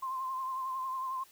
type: tone with vibrato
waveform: sine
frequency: 1046.5 Hz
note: C6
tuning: in tune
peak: -33 dBFS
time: 0.02-1.24 s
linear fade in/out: 10 ms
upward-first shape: triangle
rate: 11 Hz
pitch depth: 46 cents each way
effects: white hiss -60 dBFS RMS until 1.31 s